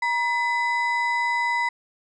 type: ring-modulated tone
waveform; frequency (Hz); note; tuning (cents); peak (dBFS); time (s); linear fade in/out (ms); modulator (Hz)
triangle; 1480; F#6; 0; -16; 0.02-1.69; 5; 529
effects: resampled to 22050 Hz